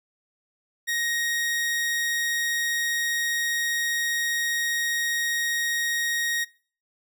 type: tone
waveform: sawtooth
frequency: 1875 Hz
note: A#6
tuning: 10 cents sharp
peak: -21 dBFS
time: 0.87-6.45 s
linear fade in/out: 20 ms
effects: noise-tail reverb RT60 0.4 s tail -20 dB re dry